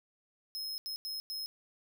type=tone bursts at uneven times; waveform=45% pulse; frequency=5150 Hz; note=E8; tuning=41 cents flat; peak=-37 dBFS; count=4; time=0.55-0.78 / 0.86-0.96 / 1.05-1.2 / 1.3-1.46 s; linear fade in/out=0 ms; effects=none